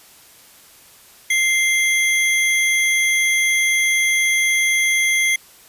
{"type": "tone pair together", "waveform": "square", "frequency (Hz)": [2092, 3325], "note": ["C7", "G#7"], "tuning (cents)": [-1, 1], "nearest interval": "minor sixth", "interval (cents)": 802, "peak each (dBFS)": [-16, -25], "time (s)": [1.3, 5.36], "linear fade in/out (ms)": 5, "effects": ["white hiss -47 dBFS RMS until 5.68 s", "resampled to 32000 Hz"]}